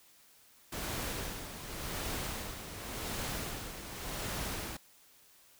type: noise with tremolo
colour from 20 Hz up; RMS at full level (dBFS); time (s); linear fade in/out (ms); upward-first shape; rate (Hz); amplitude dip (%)
pink; -37; 0.72-4.77; 5; sine; 0.89; 60
effects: white hiss -62 dBFS RMS until 5.59 s